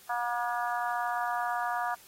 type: harmonic tone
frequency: 240.1 Hz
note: B3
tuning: 49 cents flat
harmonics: 3 / 4 / 5 / 6 / 7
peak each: -32 / -34 / -36 / -38 / -39 dBFS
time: 0.09-1.95 s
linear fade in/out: 10 ms
effects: white hiss -55 dBFS RMS until 2.07 s + AAC 48 kbps